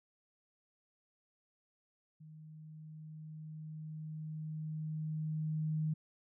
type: tone with level ramp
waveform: sine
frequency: 155.56 Hz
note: D#3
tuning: in tune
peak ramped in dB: -51 to -31 dBFS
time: 2.2-5.94 s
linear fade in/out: 10 ms
effects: none